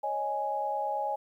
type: chord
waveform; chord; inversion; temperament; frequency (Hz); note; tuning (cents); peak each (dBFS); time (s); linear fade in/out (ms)
sine; C# suspended second; none; just; 554.4 / 623.7 / 831.5; C#5 / D#5 / G#5; 0 / +4 / +2; -36 / -36 / -30; 0.03-1.16; 10
effects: 11-bit